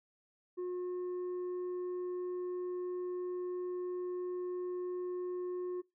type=tone with tanh clipping; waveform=sine; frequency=360.3 Hz; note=F#4; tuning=46 cents flat; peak=-36 dBFS; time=0.57-5.82 s; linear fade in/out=20 ms; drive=3 dB; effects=noise-tail reverb RT60 0.2 s tail -21 dB re dry